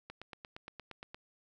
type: click train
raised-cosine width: 0.3 ms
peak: -29 dBFS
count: 10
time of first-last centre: 0.1-1.145 s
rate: 8.61 Hz
effects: none